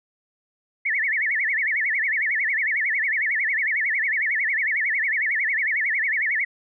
sine tone with vibrato, 1975.5 Hz, B6, in tune, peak -20 dBFS, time 0.85-6.45 s, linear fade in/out 10 ms, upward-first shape sine, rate 11 Hz, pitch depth 230 cents each way, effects none

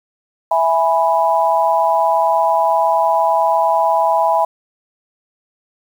sine chord, E major, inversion none, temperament equal, 659.3 / 830.6 / 987.8 Hz, E5 / G#5 / B5, 0 / 0 / 0 cents, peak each -16 dBFS, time 0.51-4.45 s, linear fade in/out 5 ms, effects 7-bit

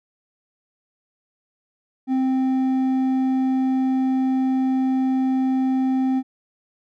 sine tone with hard clipping, 261.6 Hz, C4, in tune, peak -19 dBFS, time 2.07-6.23 s, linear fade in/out 50 ms, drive 5 dB, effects none

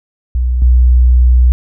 sine tone with level steps, 61.74 Hz, B1, in tune, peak -10 / -4 dBFS, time 0.35-1.52 s, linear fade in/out 0 ms, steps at 0.62 s, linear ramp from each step 2 ms, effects none

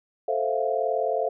sine chord, F major seventh, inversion first, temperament equal, 440 / 523.3 / 659.3 / 698.5 Hz, A4 / C5 / E5 / F5, 0 / 0 / 0 / 0 cents, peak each -28 dBFS, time 0.28-1.29 s, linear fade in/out 5 ms, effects none

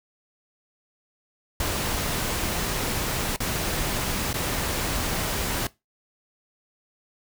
pink noise with dropouts, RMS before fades -27 dBFS, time 1.6-5.67 s, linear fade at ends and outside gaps 2 ms, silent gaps 3.362-3.403 / 4.33-4.341 s, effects noise-tail reverb RT60 0.2 s tail -19 dB re dry

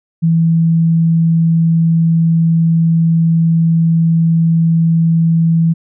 sine tone, 164.7 Hz, E3, 1 cent flat, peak -8 dBFS, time 0.22-5.74 s, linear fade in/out 20 ms, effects none

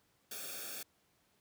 white noise with comb filter, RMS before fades -44 dBFS, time 0.31-0.83 s, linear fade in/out 5 ms, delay 1 ms, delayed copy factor -0.9, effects pink hiss -73 dBFS RMS until 1.4 s + high-pass 80 Hz 12 dB/octave

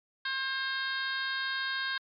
harmonic tone, 533 Hz, C5, 32 cents sharp, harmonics 2 / 3 / 4 / 5 / 6 / 7 / 8 / 9, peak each -40 / -32 / -45 / -48 / -42 / -39 / -42 / -46 dBFS, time 0.25-1.98 s, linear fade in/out 5 ms, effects MP3 48 kbps

